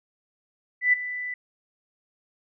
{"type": "tone with ADSR envelope", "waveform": "sine", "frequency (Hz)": 1987, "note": "B6", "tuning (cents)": 10, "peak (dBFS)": -14, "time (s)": [0.81, 1.34], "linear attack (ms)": 120, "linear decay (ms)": 12, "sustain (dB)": -15, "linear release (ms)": 3, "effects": []}